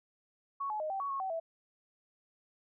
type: tone with pitch steps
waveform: sine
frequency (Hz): 1110 / 852 / 619 / 777 / 1120 / 1094 / 763 / 657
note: C#6 / G#5 / D#5 / G5 / C#6 / C#6 / G5 / E5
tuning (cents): +2 / +44 / -9 / -16 / +18 / -23 / -47 / -6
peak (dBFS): -33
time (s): 0.6-1.4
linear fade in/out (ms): 10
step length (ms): 100
effects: none